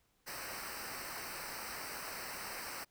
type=noise with comb filter; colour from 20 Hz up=pink; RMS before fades=-44 dBFS; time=0.26-2.85 s; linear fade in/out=20 ms; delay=0.29 ms; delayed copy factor=-0.85; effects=pink hiss -75 dBFS RMS until 2.9 s